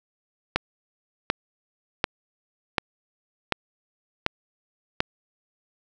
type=click train; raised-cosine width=0.3 ms; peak=-4 dBFS; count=7; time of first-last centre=0.56-5.004 s; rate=1.35 Hz; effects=none